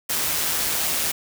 white noise with amplitude modulation, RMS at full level -22 dBFS, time 0.09-1.12 s, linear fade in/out 10 ms, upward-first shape sine, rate 156 Hz, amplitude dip 35%, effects none

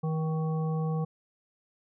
harmonic tone with a mistuned harmonic, 159 Hz, D#3, 38 cents sharp, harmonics 1 / 3 / 5 / 7, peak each -27 / -37 / -41 / -44 dBFS, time 0.03-1.05 s, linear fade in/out 10 ms, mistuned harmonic 5, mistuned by -37 cents, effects none

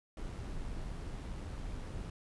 brown noise with amplitude modulation, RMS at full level -40 dBFS, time 0.17-2.1 s, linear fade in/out 2 ms, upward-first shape sine, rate 91.7 Hz, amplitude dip 25%, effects resampled to 24000 Hz

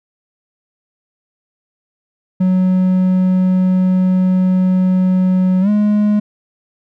triangle tone with pitch glide, 185 to 208.9 Hz, F#3 to G#3, 0 to +10 cents, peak -8 dBFS, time 2.4-6.2 s, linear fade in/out 10 ms, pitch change +210 cents, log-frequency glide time 5.61-5.69 s, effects none

